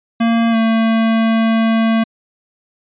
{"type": "tone with pitch glide", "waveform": "square", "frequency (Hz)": [230, 225], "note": ["A#3", "A3"], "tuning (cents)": [-23, 39], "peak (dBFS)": -12, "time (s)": [0.2, 2.04], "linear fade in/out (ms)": 10, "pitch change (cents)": -38, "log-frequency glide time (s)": [0.51, 0.56], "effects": ["resampled to 8000 Hz"]}